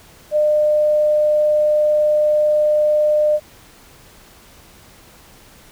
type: tone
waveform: sine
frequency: 603 Hz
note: D5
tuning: 46 cents sharp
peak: -12 dBFS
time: 0.31-3.4 s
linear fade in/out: 50 ms
effects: pink hiss -46 dBFS RMS until 5.71 s